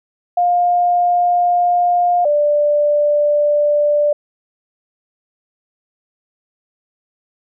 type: tone pair in turn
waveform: sine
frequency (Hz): 707 / 589.1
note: F5 / D5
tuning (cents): +21 / +5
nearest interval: minor third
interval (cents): 316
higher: first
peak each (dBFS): -11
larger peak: neither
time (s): 0.37-2.25 / 2.25-4.13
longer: neither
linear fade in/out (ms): 5
effects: none